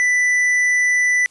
sine tone with tanh clipping, 1984 Hz, B6, 7 cents sharp, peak -15 dBFS, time 0-1.26 s, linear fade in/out 0 ms, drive 8 dB, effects white hiss -54 dBFS RMS until 1.3 s + resampled to 24000 Hz

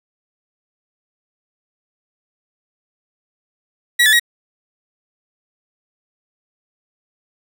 30% pulse tone with pitch steps, 1924 / 1736 / 1898 Hz, B6 / A6 / A#6, -46 / -24 / +31 cents, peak -7 dBFS, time 3.99-4.197 s, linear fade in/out 10 ms, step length 69 ms, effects none

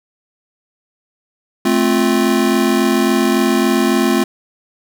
square chord, F major, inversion first, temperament just, 218.3 / 261.9 / 349.2 Hz, A3 / C4 / F4, -13 / +2 / 0 cents, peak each -17 dBFS, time 1.65-4.24 s, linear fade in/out 5 ms, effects none

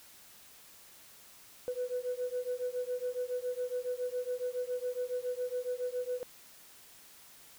sine beating tone pair, 493.9 / 501.1 Hz, B4 / B4, 0 / +25 cents, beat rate 7.2 Hz, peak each -35 / -35 dBFS, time 1.68-6.23 s, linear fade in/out 0 ms, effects tanh soft clip ceiling -27 dBFS + white hiss -56 dBFS RMS until 7.58 s

